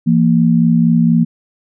sine tone pair together, 168.1 / 232.3 Hz, E3 / A#3, +34 / -6 cents, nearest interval tritone, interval 560 cents, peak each -11 dBFS, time 0.06-1.25 s, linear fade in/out 20 ms, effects none

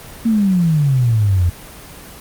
sine exponential sweep, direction down, 233.1 to 84.1 Hz, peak -11 dBFS, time 0.25-1.5 s, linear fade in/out 10 ms, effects pink hiss -36 dBFS RMS until 2.2 s + Opus 24 kbps

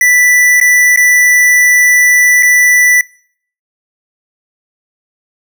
square tone with dropouts, 1975.5 Hz, B6, in tune, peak -6 dBFS, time 0.01-3.01 s, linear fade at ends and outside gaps 2 ms, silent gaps 0.601-0.612 / 0.961-0.973 / 2.426-2.43 s, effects noise-tail reverb RT60 0.6 s tail -25 dB re dry

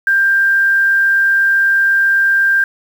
sine tone with quantisation, 1587 Hz, G6, 21 cents sharp, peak -9 dBFS, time 0.07-2.64 s, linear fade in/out 2 ms, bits 6, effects none

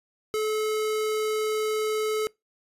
square tone, 431.4 Hz, A4, 34 cents flat, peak -25 dBFS, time 0.34-2.27 s, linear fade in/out 0 ms, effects noise-tail reverb RT60 0.2 s tail -24 dB re dry + resampled to 32000 Hz

